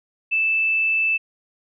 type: tone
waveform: sine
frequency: 2637 Hz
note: E7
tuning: in tune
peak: -17 dBFS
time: 0.31-1.18 s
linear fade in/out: 20 ms
effects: none